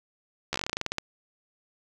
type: slowing click train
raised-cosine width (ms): 0.2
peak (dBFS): -11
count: 15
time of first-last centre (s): 0.53-0.983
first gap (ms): 13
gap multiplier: 1.13
effects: none